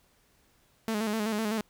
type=tone with vibrato; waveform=sawtooth; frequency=216.2 Hz; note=A3; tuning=30 cents flat; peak=-24 dBFS; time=0.88-1.61 s; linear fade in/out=0 ms; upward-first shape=square; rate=7.9 Hz; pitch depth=57 cents each way; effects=pink hiss -66 dBFS RMS until 1.69 s